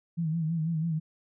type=tone with vibrato; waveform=sine; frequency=162.1 Hz; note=E3; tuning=29 cents flat; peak=-26 dBFS; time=0.17-1 s; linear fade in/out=20 ms; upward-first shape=sine; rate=6.1 Hz; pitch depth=76 cents each way; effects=none